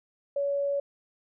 sine tone, 564 Hz, C#5, 30 cents sharp, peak -25 dBFS, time 0.36-0.8 s, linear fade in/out 5 ms, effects none

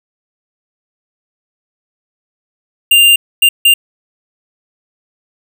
square tone bursts at uneven times, 2794 Hz, F7, in tune, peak -5 dBFS, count 3, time 2.91-3.16 / 3.42-3.49 / 3.65-3.74 s, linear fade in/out 5 ms, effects none

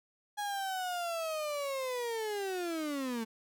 35% pulse linear sweep, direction down, 834 to 218.9 Hz, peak -32 dBFS, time 0.37-3.25 s, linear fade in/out 20 ms, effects none

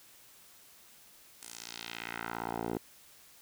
10% pulse tone with band-pass filter sweep, 57.5 Hz, A#1, 23 cents flat, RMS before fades -40 dBFS, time 1.41-2.78 s, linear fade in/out 10 ms, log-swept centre 9800 to 430 Hz, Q 1.5, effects white hiss -58 dBFS RMS until 3.41 s

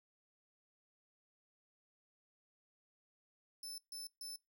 25% pulse tone bursts, 5274 Hz, E8, in tune, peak -40 dBFS, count 3, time 3.63-4.36 s, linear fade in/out 2 ms, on 150 ms, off 140 ms, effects noise-tail reverb RT60 0.2 s tail -22 dB re dry

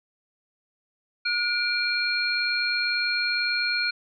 sine tone cluster, 1443 / 2361 / 4243 Hz, F#6 / D7 / C8, -44 / +9 / +23 cents, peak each -27 dBFS, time 1.25-3.91 s, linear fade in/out 10 ms, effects none

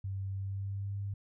sine tone with pitch glide, 97 to 99.78 Hz, G2 to G2, -18 to +31 cents, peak -34 dBFS, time 0.04-1.14 s, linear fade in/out 5 ms, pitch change +49 cents, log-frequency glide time 0.33-0.95 s, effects none

